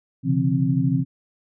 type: tone cluster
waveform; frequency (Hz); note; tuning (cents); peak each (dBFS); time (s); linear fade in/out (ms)
sine; 129.6 / 142.2 / 169.8 / 264.1; C3 / C#3 / F3 / C4; -16 / +45 / -48 / +16; -23; 0.23-1.05; 50
effects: none